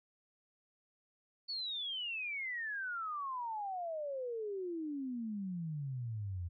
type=exponential sweep; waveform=sine; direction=down; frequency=4517 to 83.8 Hz; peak=-37 dBFS; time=1.48-6.49 s; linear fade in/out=20 ms; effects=none